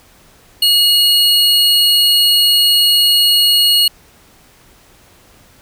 square tone pair together, 2891 / 4327 Hz, F#7 / C#8, -41 / -43 cents, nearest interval perfect fifth, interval 698 cents, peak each -12 dBFS, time 0.62-3.88 s, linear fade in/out 5 ms, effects pink hiss -47 dBFS RMS until 5.61 s

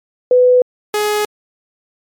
sine / sawtooth tone pair in turn, 499.1 / 419.7 Hz, B4 / G#4, +18 / +18 cents, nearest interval minor third, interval 300 cents, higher first, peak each -6 / -10 dBFS, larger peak first, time 0.31-0.62 / 0.94-1.25 s, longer neither, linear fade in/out 2 ms, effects MP3 96 kbps

